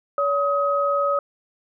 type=tone pair together; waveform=sine; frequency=568.2 / 1265 Hz; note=C#5 / D#6; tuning=+43 / +28 cents; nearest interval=octave + major second; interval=1385 cents; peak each=-21 dBFS; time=0.18-1.19 s; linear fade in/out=2 ms; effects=none